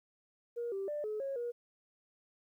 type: tone with pitch steps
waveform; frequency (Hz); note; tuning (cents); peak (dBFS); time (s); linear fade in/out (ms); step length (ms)
sine; 473.8 / 390.6 / 592 / 427.2 / 547 / 478.3; A#4 / G4 / D5 / G#4 / C#5 / A#4; +28 / -6 / +14 / +49 / -23 / +44; -34; 0.56-1.52; 20; 160
effects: tanh soft clip ceiling -30 dBFS + 12-bit